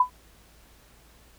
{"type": "tone with exponential decay", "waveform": "sine", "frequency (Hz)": 1000, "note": "B5", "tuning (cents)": 21, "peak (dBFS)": -12, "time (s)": [0, 0.1], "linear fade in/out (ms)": 5, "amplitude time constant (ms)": 21, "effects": ["added 56 Hz sine -57 dBFS peak until 1.38 s", "pink hiss -57 dBFS RMS until 1.38 s"]}